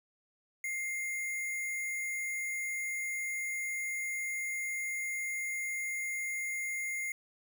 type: tone with sample-and-hold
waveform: sine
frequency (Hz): 2106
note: C7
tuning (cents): +11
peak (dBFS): -33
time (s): 0.64-7.12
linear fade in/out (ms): 2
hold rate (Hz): 8820
effects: none